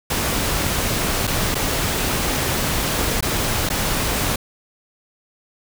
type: noise with dropouts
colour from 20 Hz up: pink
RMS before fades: -21 dBFS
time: 0.1-4.36 s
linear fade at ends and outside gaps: 5 ms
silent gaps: 1.271-1.275 / 1.546-1.552 / 3.208-3.225 / 3.691-3.7 s
effects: none